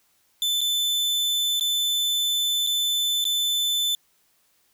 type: tone with dropouts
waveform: 40% pulse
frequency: 3520 Hz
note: A7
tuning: in tune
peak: -20 dBFS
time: 0.42-3.95 s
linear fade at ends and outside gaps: 1 ms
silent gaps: 0.608-0.614 / 1.597-1.609 / 2.666-2.671 / 3.242-3.252 s
effects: white hiss -65 dBFS RMS until 4.73 s